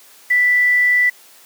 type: tone with quantisation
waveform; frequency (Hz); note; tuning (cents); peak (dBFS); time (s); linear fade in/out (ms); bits
sine; 1975.5; B6; 0; -11; 0.3-1.1; 10; 6
effects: white hiss -46 dBFS RMS until 1.45 s + high-pass 300 Hz 12 dB/octave